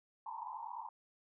pink band-pass noise, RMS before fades -45 dBFS, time 0.26-0.89 s, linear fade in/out 2 ms, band 860 to 1000 Hz, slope 96 dB/octave, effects none

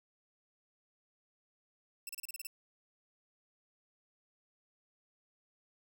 5% pulse tone bursts, 2660 Hz, E7, 15 cents sharp, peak -31 dBFS, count 8, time 2.07-2.47 s, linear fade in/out 2 ms, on 22 ms, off 32 ms, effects none

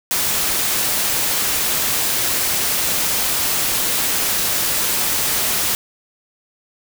white noise, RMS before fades -19 dBFS, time 0.11-5.75 s, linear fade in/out 0 ms, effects none

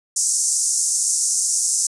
pink band-pass noise, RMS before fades -20 dBFS, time 0.16-1.87 s, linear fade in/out 5 ms, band 5900 to 9700 Hz, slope 48 dB/octave, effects resampled to 24000 Hz

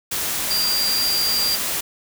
sine tone in noise, 4752 Hz, D8, 20 cents sharp, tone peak -19 dBFS, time 0.5-1.56 s, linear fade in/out 10 ms, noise white, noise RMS -24 dBFS, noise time 0.11-1.81 s, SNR +2 dB, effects none

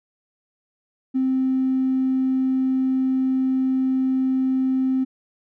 triangle tone with tanh clipping, 261.6 Hz, C4, in tune, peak -17 dBFS, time 1.14-5.05 s, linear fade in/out 20 ms, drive 1 dB, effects none

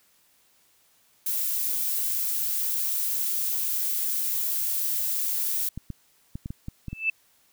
violet noise, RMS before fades -27 dBFS, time 1.26-5.69 s, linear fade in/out 5 ms
clicks, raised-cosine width 5 ms, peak -21 dBFS, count 8, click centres 5.776 / 5.903 / 6.355 / 6.459 / 6.505 / 6.684 / 6.883 / 6.93 s
sine tone with exponential growth, 2637 Hz, E7, in tune, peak -18 dBFS, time 6.88-7.1 s, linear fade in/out 5 ms, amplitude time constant 46 ms
effects white hiss -63 dBFS RMS until 7.52 s

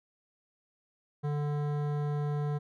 sine tone with hard clipping, 146.83 Hz, D3, in tune, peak -31 dBFS, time 1.23-2.59 s, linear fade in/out 20 ms, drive 15 dB, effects none

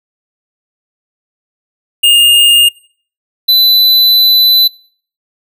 square tone pair in turn, 2829 / 4001 Hz, F7 / B7, +22 / +22 cents, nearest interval tritone, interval 600 cents, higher second, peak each -5 dBFS, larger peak neither, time 2.03-2.69 / 3.48-4.68 s, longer second, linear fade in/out 10 ms, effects noise-tail reverb RT60 0.5 s tail -23 dB re dry

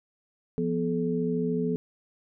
sine tone cluster, 172.2 / 245.9 / 429.5 Hz, F3 / B3 / A4, -24 / -7 / -42 cents, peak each -29 dBFS, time 0.58-1.76 s, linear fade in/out 0 ms, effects none

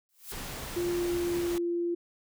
blue noise with exponential growth, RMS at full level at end -37 dBFS, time 0.09-0.32 s, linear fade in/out 0 ms, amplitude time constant 49 ms
pink noise, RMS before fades -39 dBFS, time 0.32-1.58 s, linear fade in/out 0 ms
sine tone with pitch glide, 349.2 to 344.8 Hz, F4 to F4, 0 to -22 cents, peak -27 dBFS, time 0.76-1.95 s, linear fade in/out 10 ms, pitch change -22 cents, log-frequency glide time 0.96-1.63 s
effects none

